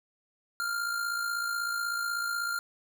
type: tone with amplitude modulation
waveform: square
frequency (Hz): 1398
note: F6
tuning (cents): +1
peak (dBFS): -28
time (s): 0.6-2.59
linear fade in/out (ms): 0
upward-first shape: sine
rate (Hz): 56.2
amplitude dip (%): 50
effects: none